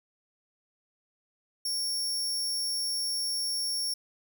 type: tone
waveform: sawtooth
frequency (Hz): 5490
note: F8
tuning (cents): -31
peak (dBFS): -26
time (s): 1.65-3.94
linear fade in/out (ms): 5
effects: none